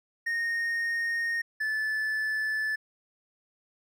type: tone pair in turn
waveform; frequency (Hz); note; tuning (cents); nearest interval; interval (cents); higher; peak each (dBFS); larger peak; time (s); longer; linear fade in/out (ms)
triangle; 1852 / 1742.5; A#6 / A6; -12 / -17; minor second; 105; first; -25; neither; 0.26-1.42 / 1.6-2.76; neither; 10
effects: none